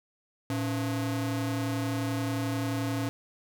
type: ring-modulated tone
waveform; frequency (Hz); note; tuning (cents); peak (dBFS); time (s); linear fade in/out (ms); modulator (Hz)
45% pulse; 196; G3; 0; -25; 0.5-3.09; 0; 82.3
effects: none